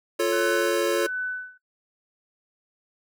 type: chord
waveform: square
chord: F augmented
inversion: none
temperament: equal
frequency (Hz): 349.2 / 440 / 554.4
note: F4 / A4 / C#5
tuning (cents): 0 / 0 / 0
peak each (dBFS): -26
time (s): 0.19-1.07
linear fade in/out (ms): 10
type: tone with tremolo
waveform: sine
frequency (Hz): 1500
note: F#6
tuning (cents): +23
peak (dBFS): -25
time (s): 0.32-1.58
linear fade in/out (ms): 10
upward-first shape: sine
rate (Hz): 1.4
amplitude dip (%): 95
effects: noise-tail reverb RT60 0.1 s tail -19 dB re dry